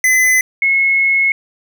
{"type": "tone pair in turn", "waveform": ["square", "sine"], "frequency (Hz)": [2024, 2178], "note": ["B6", "C#7"], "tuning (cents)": [42, -31], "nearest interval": "minor second", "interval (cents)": 127, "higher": "second", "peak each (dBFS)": -10, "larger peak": "neither", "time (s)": [[0.04, 0.41], [0.62, 1.32]], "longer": "second", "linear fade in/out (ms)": 2, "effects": []}